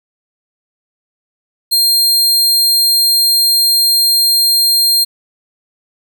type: tone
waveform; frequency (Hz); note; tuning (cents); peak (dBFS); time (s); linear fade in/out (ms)
sawtooth; 4200; C8; +6; -6; 1.71-5.05; 20
effects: 8-bit